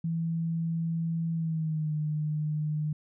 sine tone with pitch glide, 165 to 152.18 Hz, E3 to D#3, +2 to -38 cents, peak -27 dBFS, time 0.04-2.93 s, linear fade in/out 5 ms, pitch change -140 cents, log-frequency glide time 1.33-1.94 s, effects none

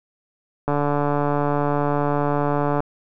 click train, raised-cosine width 1 ms, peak -8 dBFS, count 309, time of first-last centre 0.68-2.804 s, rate 145 Hz, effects none

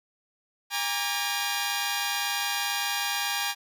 10% pulse tone cluster, 811 / 942 / 1163 / 1719 Hz, G#5 / A#5 / D6 / A6, -41 / +18 / -17 / -41 cents, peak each -21 / -24 / -26 / -30 dBFS, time 0.7-3.55 s, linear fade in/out 50 ms, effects none

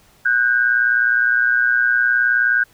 sine tone pair together, 1480.6 / 1600 Hz, F#6 / G6, +1 / +35 cents, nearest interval minor second, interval 134 cents, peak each -16 dBFS, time 0.25-2.64 s, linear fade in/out 10 ms, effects pink hiss -53 dBFS RMS until 2.73 s

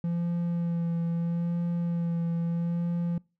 triangle tone with vibrato, 170.1 Hz, F3, 45 cents flat, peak -24 dBFS, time 0.04-3.18 s, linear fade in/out 2 ms, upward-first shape sine, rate 0.77 Hz, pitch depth 19 cents each way, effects noise-tail reverb RT60 0.3 s tail -25 dB re dry

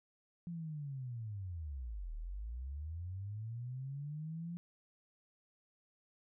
sine linear two-way sweep, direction down then up, 174.61 to 36.74 to 174.61 Hz, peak -40 dBFS, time 0.47-4.57 s, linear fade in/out 0 ms, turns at 2.14 s, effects none

